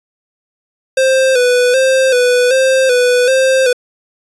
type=tone with vibrato; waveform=square; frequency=510 Hz; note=C5; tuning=44 cents flat; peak=-9 dBFS; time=0.97-3.73 s; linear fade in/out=5 ms; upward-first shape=square; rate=1.3 Hz; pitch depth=55 cents each way; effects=resampled to 24000 Hz